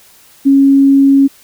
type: tone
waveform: sine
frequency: 275 Hz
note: C#4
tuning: 14 cents flat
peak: -4 dBFS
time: 0.45-1.28 s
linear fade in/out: 20 ms
effects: white hiss -44 dBFS RMS until 1.43 s